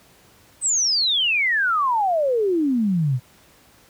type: exponential sweep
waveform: sine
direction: down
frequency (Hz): 8372 to 118.3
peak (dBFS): -17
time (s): 0.61-3.2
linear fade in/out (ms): 50
effects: pink hiss -53 dBFS RMS until 3.89 s + high-pass 60 Hz 12 dB/octave